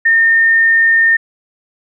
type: tone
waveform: sine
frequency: 1821 Hz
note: A#6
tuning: 41 cents flat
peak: -7 dBFS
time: 0.05-1.17 s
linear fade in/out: 10 ms
effects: none